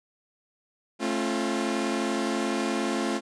sawtooth tone cluster, 218.1 / 269.6 / 346.8 Hz, A3 / C#4 / F4, -15 / -48 / -12 cents, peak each -26 dBFS, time 0.99-3.21 s, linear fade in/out 50 ms, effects resampled to 22050 Hz

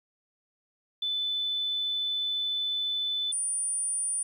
sine tone pair in turn, 3506 / 9360 Hz, A7 / D9, -7 / -7 cents, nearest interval octave + perfect fourth, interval 1700 cents, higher second, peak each -27 dBFS, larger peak neither, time 1.02-3.32 / 3.32-4.23 s, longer first, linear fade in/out 5 ms, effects 10-bit

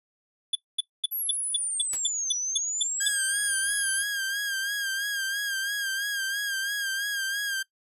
square tone bursts, 3464 Hz, A7, 28 cents flat, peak -22 dBFS, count 11, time 0.53-3.083 s, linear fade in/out 5 ms, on 23 ms, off 230 ms
sine linear two-way sweep, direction down then up, 11770 to 5840 to 10860 Hz, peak -27 dBFS, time 1.11-4.04 s, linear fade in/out 20 ms, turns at 2.36 s
white noise with exponential decay, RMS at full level -32 dBFS, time 1.93-2.03 s, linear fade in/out 2 ms, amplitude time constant 21 ms
sawtooth tone with vibrato, 1612 Hz, G6, 48 cents sharp, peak -24 dBFS, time 3-7.63 s, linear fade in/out 10 ms, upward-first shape sine, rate 3 Hz, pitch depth 53 cents each way
effects noise-tail reverb RT60 0.1 s tail -19 dB re dry + resampled to 32000 Hz

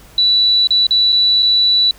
sine tone with dropouts, 3951 Hz, B7, in tune, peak -9 dBFS, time 0.18-1.91 s, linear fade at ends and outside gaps 2 ms, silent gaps 0.672-0.706 / 0.868-0.908 / 1.122-1.126 / 1.424-1.428 s, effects added 50 Hz sine -44 dBFS peak until 1.98 s + pink hiss -44 dBFS RMS until 1.98 s

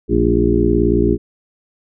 harmonic tone with a mistuned harmonic, 58.27 Hz, A#1, in tune, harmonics 1 / 2 / 3 / 4 / 5 / 6 / 7, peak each -19 / -22 / -23 / -20 / -19 / -17 / -18 dBFS, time 0.08-1.18 s, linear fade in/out 50 ms, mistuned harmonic 4, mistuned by -81 cents, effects none

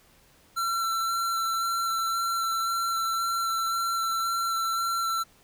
square tone with vibrato, 1351 Hz, E6, 42 cents sharp, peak -26 dBFS, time 0.56-5.24 s, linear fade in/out 20 ms, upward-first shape square, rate 1.9 Hz, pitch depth 9 cents each way, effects pink hiss -59 dBFS RMS until 5.43 s

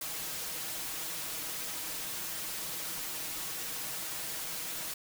white noise with comb filter, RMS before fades -38 dBFS, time 0.01-4.94 s, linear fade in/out 5 ms, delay 6.3 ms, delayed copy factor +0.65, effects none

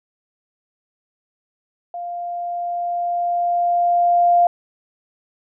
sine tone with level ramp, 698.5 Hz, F5, in tune, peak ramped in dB -26 to -10 dBFS, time 1.94-4.47 s, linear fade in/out 2 ms, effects none

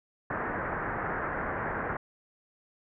white low-pass noise, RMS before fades -33 dBFS, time 0.3-1.97 s, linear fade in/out 5 ms, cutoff 1800 Hz, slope 48 dB/octave, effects none

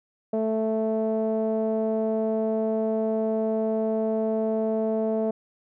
sawtooth tone with low-pass filter, 220.1 Hz, A3, 1 cent sharp, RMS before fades -25 dBFS, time 0.33-5.31 s, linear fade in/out 5 ms, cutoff 580 Hz, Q 8.8, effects none

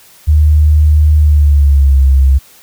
sine tone with pitch glide, 75.9 to 67.23 Hz, D#2 to C2, -42 to +48 cents, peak -4 dBFS, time 0.27-2.39 s, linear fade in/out 20 ms, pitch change -210 cents, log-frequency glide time 1.19-2.02 s, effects white hiss -42 dBFS RMS until 2.62 s

